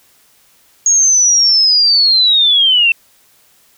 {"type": "linear sweep", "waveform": "sine", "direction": "down", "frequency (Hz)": [6645, 2661], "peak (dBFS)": -7, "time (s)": [0.86, 2.92], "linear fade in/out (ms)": 2, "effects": ["white hiss -51 dBFS RMS until 3.77 s"]}